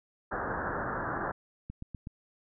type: low-pass noise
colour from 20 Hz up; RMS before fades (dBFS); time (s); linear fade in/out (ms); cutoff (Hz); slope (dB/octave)
white; -34; 0.31-1.32; 10; 1700; 96
type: click train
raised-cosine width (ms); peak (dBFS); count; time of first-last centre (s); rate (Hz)
5; -27; 4; 1.7-2.071; 8.08
effects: none